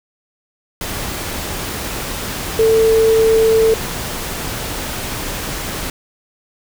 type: tone in noise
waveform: sine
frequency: 446 Hz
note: A4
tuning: 23 cents sharp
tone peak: -9 dBFS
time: 2.59-3.74 s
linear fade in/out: 2 ms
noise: pink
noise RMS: -24 dBFS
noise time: 0.81-5.9 s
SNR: +12 dB
effects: none